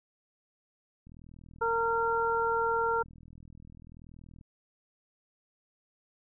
click train, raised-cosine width 5 ms, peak -40 dBFS, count 137, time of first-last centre 1.07-4.412 s, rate 40.7 Hz
harmonic tone, 459.7 Hz, A#4, 24 cents flat, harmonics 1 / 2 / 3, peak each -30 / -30 / -30 dBFS, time 1.61-3.03 s, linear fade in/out 10 ms
effects none

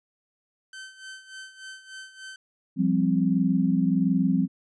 sawtooth tone with tremolo, 1540 Hz, G6, 31 cents flat, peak -34 dBFS, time 0.73-2.36 s, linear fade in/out 2 ms, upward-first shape sine, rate 3.4 Hz, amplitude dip 75%
sine chord, F suspended second, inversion none, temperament equal, 174.61 / 196 / 261.6 Hz, F3 / G3 / C4, 0 / 0 / 0 cents, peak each -24 dBFS, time 2.76-4.48 s, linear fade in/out 50 ms
effects resampled to 22050 Hz

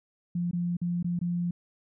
sine tone with dropouts, 174.3 Hz, F3, 3 cents flat, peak -26 dBFS, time 0.35-1.51 s, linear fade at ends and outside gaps 5 ms, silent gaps 0.512-0.531 / 0.769-0.815 / 1.028-1.044 / 1.191-1.213 s, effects none

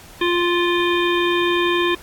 harmonic tone with a mistuned harmonic, 349.2 Hz, F4, in tune, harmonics 1 / 3 / 5 / 7 / 9 / 10, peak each -18 / -23 / -25 / -26 / -28 / -28 dBFS, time 0.21-1.95 s, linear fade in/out 5 ms, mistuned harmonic 10, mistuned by +59 cents, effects pink hiss -43 dBFS RMS until 2.02 s + AAC 64 kbps

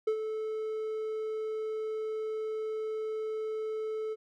triangle tone with ADSR envelope, 436 Hz, A4, 16 cents flat, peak -22 dBFS, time 0.07-4.16 s, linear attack 7 ms, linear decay 79 ms, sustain -8 dB, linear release 36 ms, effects none

